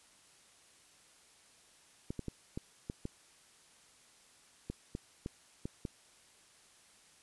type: clicks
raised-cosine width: 3 ms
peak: -25 dBFS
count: 11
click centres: 2.105 / 2.193 / 2.283 / 2.575 / 2.899 / 3.054 / 4.7 / 4.951 / 5.261 / 5.655 / 5.852 s
effects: white hiss -63 dBFS RMS until 7.22 s + resampled to 24000 Hz